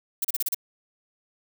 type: noise bursts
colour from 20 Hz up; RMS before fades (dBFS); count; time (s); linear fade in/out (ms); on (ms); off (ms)
violet; -25; 6; 0.22-0.546; 5; 26; 34
effects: none